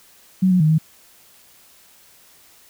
sine tone with pitch steps, 187.1 / 182 / 154.9 / 158 Hz, F#3 / F#3 / D#3 / D#3, +20 / -28 / -7 / +27 cents, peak -12 dBFS, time 0.42-0.784 s, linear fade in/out 10 ms, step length 91 ms, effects white hiss -51 dBFS RMS until 2.69 s

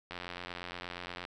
click train, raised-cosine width 0.3 ms, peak -24 dBFS, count 102, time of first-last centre 0.11-1.251 s, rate 88.5 Hz, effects none

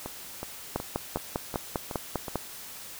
two click trains, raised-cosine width 1 ms, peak -20 / -13 dBFS, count 7 / 9, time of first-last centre 0.06-2.282 / 0.76-2.357 s, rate 2.7 / 5.01 Hz, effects white hiss -43 dBFS RMS until 2.99 s

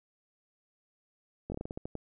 slowing click train, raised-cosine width 2 ms, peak -24 dBFS, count 10, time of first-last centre 1.5-1.953 s, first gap 20 ms, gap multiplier 1.22, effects none

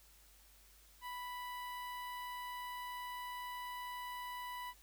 sawtooth tone with notch filter, 987.8 Hz, B5, in tune, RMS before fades -45 dBFS, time 1.01-4.74 s, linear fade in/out 50 ms, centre 6500 Hz, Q 0.7, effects added 50 Hz sine -65 dBFS peak until 4.82 s + white hiss -65 dBFS RMS until 4.82 s

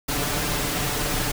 pink noise with comb filter, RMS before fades -25 dBFS, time 0.08-1.32 s, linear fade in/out 10 ms, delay 6.8 ms, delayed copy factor +0.6, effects none

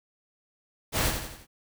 pink noise with echo, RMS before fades -26 dBFS, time 0.92-1.13 s, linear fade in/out 50 ms, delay 85 ms, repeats 4, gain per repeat -6 dB, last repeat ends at 1.47 s, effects none

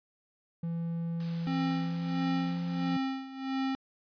triangle tone with pitch glide, 167.6 to 173.11 Hz, E3 to F3, +29 to -15 cents, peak -29 dBFS, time 0.63-2.97 s, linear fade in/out 5 ms, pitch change +56 cents, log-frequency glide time 1.6-2.48 s
white noise, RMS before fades -48 dBFS, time 1.2-2.96 s, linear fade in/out 2 ms
square tone with tremolo, 266.5 Hz, C4, 32 cents sharp, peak -29 dBFS, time 1.47-3.75 s, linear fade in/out 0 ms, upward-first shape sine, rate 1.5 Hz, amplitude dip 80%
effects resampled to 11025 Hz

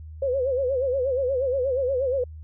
sine tone with vibrato, 523 Hz, C5, 1 cent flat, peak -21 dBFS, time 0.22-2.24 s, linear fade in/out 5 ms, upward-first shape sine, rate 8.4 Hz, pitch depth 110 cents each way, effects added 78 Hz sine -37 dBFS peak until 2.43 s

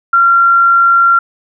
sine tone, 1375 Hz, F6, 27 cents flat, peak -5 dBFS, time 0.13-1.19 s, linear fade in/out 5 ms, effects none

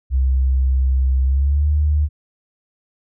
sine tone with pitch glide, 65.41 to 74.7 Hz, C2 to D2, 0 to +30 cents, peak -13 dBFS, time 0.1-2.09 s, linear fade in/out 50 ms, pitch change +230 cents, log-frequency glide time 1.24-1.68 s, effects none

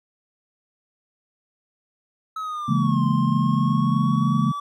triangle linear two-way sweep, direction down then up, 1295 to 1046.5 to 1154 Hz, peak -25 dBFS, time 2.36-4.6 s, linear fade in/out 5 ms, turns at 3.05 s
sine chord, A# half-diminished seventh, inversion first, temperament just, 139.85 / 167.82 / 209.8 / 233.1 Hz, C#3 / E3 / G#3 / A#3, +16 / +31 / +18 / 0 cents, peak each -22 / -24 / -23 / -24 dBFS, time 2.68-4.52 s, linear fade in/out 10 ms
effects none

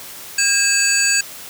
sine tone cluster, 1614 / 2602 / 4610 / 6800 / 7930 Hz, G#6 / E7 / D8 / G#8 / B8, -50 / -23 / -33 / +40 / +6 cents, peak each -20 dBFS, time 0.38-1.21 s, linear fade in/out 5 ms, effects white hiss -35 dBFS RMS until 1.49 s + high-pass 60 Hz 12 dB/octave

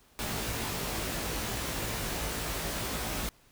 pink noise with comb filter, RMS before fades -34 dBFS, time 0.19-3.29 s, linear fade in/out 0 ms, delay 18 ms, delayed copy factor +0.8, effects pink hiss -62 dBFS RMS until 3.51 s

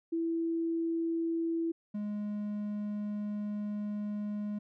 sine / triangle tone pair in turn, 331.1 / 208 Hz, E4 / G#3, +8 / +3 cents, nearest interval minor sixth, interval 805 cents, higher first, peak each -29 / -31 dBFS, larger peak first, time 0.12-1.72 / 1.94-4.59 s, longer second, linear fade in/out 10 ms, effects none

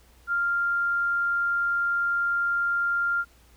sine tone, 1395 Hz, F6, 2 cents flat, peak -22 dBFS, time 0.27-3.25 s, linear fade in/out 50 ms, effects added 60 Hz sine -56 dBFS peak until 3.56 s + pink hiss -59 dBFS RMS until 3.56 s

